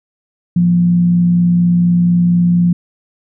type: tone with frequency modulation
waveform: sine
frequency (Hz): 174.61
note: F3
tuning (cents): 0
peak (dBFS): -8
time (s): 0.56-2.73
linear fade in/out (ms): 5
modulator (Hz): 64.2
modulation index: 0.23
effects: none